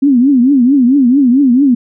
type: tone with vibrato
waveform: sine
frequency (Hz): 261.6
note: C4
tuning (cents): 0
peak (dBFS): -5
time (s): 0.02-1.75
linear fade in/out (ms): 10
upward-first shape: triangle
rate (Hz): 4.5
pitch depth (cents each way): 210
effects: none